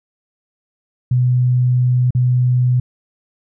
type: tone with dropouts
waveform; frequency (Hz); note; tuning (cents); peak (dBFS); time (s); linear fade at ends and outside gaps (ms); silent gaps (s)
sine; 125; B2; +21; -11; 1.11-2.8; 5; 2.107-2.149
effects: none